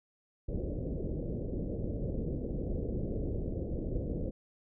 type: low-pass noise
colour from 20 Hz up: pink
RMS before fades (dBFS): -35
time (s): 0.48-4.31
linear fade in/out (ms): 10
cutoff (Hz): 550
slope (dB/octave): 48
effects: none